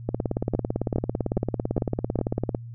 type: two click trains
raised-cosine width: 2 ms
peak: -11 / -10 dBFS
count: 45 / 5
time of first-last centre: 0.09-2.548 / 0.55-2.189 s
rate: 17.9 / 2.44 Hz
effects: added 117 Hz sine -36 dBFS peak until 2.74 s